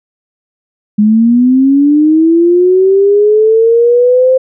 sine linear sweep, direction up, 206.3 to 523.3 Hz, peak -4 dBFS, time 0.98-4.38 s, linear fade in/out 10 ms, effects none

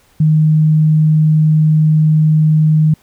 sine tone, 155.2 Hz, D#3, 4 cents flat, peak -7 dBFS, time 0.2-2.94 s, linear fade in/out 5 ms, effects pink hiss -52 dBFS RMS until 3.02 s

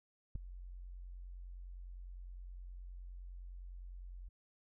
sine tone with ADSR envelope, 44.87 Hz, F1, 48 cents sharp, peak -30 dBFS, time 0.35-4.29 s, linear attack 6 ms, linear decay 3 ms, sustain -16 dB, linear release 11 ms, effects none

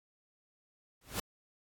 pink noise with exponential growth, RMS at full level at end -31 dBFS, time 1.01-1.2 s, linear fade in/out 5 ms, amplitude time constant 41 ms, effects AAC 64 kbps

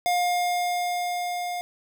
square tone with level ramp, 710 Hz, F5, 28 cents sharp, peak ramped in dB -21 to -29 dBFS, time 0.06-1.61 s, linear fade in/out 0 ms, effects none

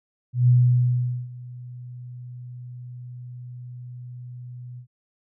sine tone with ADSR envelope, 123.47 Hz, B2, in tune, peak -12 dBFS, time 0.33-4.87 s, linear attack 150 ms, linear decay 800 ms, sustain -23 dB, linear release 88 ms, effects none

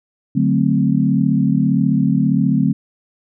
sine chord, D dominant seventh, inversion none, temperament equal, 146.83 / 185 / 220 / 261.6 Hz, D3 / F#3 / A3 / C4, 0 / 0 / 0 / 0 cents, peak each -18 dBFS, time 0.35-2.73 s, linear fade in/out 10 ms, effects none

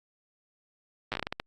slowing click train, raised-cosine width 0.3 ms, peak -15 dBFS, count 10, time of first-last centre 1.12-1.399 s, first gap 8 ms, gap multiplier 1.32, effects Opus 48 kbps

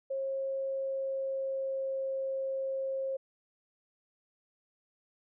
sine tone with pitch glide, 539 to 535.6 Hz, C#5 to C5, -49 to +40 cents, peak -31 dBFS, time 0.1-3.17 s, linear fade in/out 10 ms, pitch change -11 cents, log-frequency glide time 0.66-2.01 s, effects none

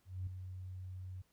sine tone with ADSR envelope, 92.5 Hz, F#2, in tune, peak -35 dBFS, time 0.05-1.22 s, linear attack 220 ms, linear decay 4 ms, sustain -8 dB, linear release 8 ms, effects tanh soft clip ceiling -31 dBFS + pink hiss -75 dBFS RMS until 1.32 s

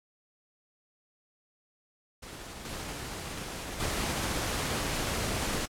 pink noise with level steps, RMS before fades -44 / -39 / -32 dBFS, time 2.22-5.66 s, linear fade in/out 10 ms, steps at 2.65 / 3.8 s, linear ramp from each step 2 ms, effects low-pass 11000 Hz 12 dB/octave + AAC 64 kbps

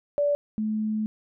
sine tone pair in turn, 579 / 215.7 Hz, D5 / A3, -25 / -34 cents, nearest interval octave + perfect fourth, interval 1709 cents, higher first, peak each -20 / -24 dBFS, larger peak first, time 0.18-0.35 / 0.58-1.06 s, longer second, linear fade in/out 0 ms, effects none

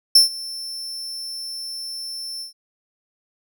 40% pulse tone with ADSR envelope, 5360 Hz, E8, 28 cents sharp, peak -6 dBFS, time 0.15-2.53 s, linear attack 6 ms, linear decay 130 ms, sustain -22 dB, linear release 120 ms, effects none

